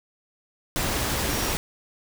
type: tone in noise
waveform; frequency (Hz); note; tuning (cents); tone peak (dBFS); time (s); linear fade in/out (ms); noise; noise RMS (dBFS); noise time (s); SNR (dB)
sine; 5620; F8; +10; -36; 1.3-1.51; 0; pink; -26; 0.76-1.57; -13
effects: none